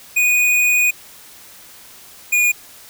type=tone pair in turn; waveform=square; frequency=2472 / 2444 Hz; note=D#7 / D#7; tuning=-12 / -32 cents; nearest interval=unison; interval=20 cents; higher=first; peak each=-13 dBFS; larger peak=neither; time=0.16-0.91 / 2.32-2.52 s; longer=first; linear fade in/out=10 ms; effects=white hiss -42 dBFS RMS until 2.89 s